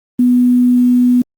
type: tone with quantisation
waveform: sine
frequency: 246.9 Hz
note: B3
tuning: in tune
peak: -7 dBFS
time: 0.19-1.22 s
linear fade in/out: 5 ms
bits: 6
effects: Opus 24 kbps